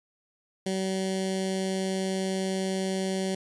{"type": "tone with notch filter", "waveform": "15% pulse", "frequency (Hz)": 190, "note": "F#3", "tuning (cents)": 46, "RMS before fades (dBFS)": -29, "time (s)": [0.66, 3.35], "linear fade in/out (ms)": 5, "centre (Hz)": 1200, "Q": 0.57, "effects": ["resampled to 24000 Hz"]}